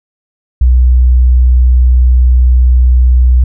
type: tone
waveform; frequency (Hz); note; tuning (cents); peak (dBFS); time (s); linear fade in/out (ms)
sine; 62.2; B1; +13; -3; 0.61-3.44; 5
effects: none